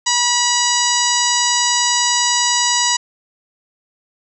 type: harmonic tone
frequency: 970 Hz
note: B5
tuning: 31 cents flat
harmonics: 1 / 2 / 3 / 4 / 5 / 6 / 7 / 8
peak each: -20 / -23 / -23 / -23 / -21 / -23 / -21 / -23 dBFS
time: 0.06-2.97 s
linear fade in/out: 10 ms
effects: none